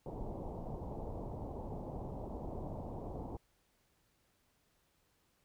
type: low-pass noise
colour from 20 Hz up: pink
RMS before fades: -43 dBFS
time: 0.06-3.37 s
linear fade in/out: 2 ms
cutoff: 920 Hz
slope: 48 dB/octave
effects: pink hiss -75 dBFS RMS until 5.44 s